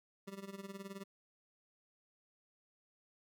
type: tone with tremolo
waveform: 25% pulse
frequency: 196 Hz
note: G3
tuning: in tune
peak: -39 dBFS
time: 0.27-1.04 s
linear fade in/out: 10 ms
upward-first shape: sine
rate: 19 Hz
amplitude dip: 80%
effects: none